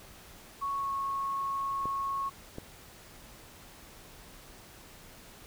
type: tone with pitch glide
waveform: sine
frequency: 1108.7 to 1097.9 Hz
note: C#6 to C#6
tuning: 0 to -17 cents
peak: -30 dBFS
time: 0.61-2.3 s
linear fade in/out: 20 ms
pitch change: -17 cents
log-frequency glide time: 0.75-0.92 s
type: clicks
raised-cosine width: 2 ms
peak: -25 dBFS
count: 2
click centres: 1.856 / 2.584 s
effects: pink hiss -52 dBFS RMS until 5.46 s